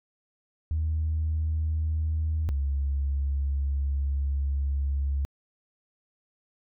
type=tone pair in turn; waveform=sine; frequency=78.5 / 69.45 Hz; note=D#2 / C#2; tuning=+16 / +4 cents; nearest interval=major second; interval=212 cents; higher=first; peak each=-23 dBFS; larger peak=neither; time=0.71-2.49 / 2.49-5.25 s; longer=second; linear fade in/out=0 ms; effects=tanh soft clip ceiling -20 dBFS